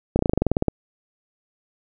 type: slowing click train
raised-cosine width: 2 ms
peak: -5 dBFS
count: 13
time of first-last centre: 0.16-0.683 s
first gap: 31 ms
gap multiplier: 1.06
effects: none